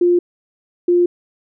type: tone pair in turn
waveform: sine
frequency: 351.5 / 351.5 Hz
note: F4 / F4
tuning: +11 / +11 cents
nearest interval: unison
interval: 0 cents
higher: neither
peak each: -10 dBFS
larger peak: neither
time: 0.01-0.19 / 0.88-1.06 s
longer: neither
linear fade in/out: 5 ms
effects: none